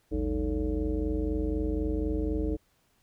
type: tone with frequency modulation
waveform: sine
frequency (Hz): 181.5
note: F#3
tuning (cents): -33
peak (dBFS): -26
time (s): 0.11-2.57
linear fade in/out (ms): 20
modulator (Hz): 129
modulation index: 2.1
effects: pink hiss -69 dBFS RMS until 3.02 s